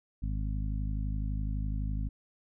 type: harmonic tone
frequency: 51.91 Hz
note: G#1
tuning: in tune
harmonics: 1 / 2 / 3 / 4 / 5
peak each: -31 / -37 / -41 / -43 / -45 dBFS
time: 0.22-2.09 s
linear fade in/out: 10 ms
effects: none